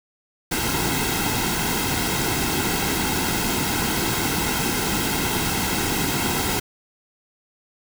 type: noise with comb filter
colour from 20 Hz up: pink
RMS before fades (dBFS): -23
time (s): 0.51-6.6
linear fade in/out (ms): 10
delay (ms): 1.7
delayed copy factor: -0.65
effects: none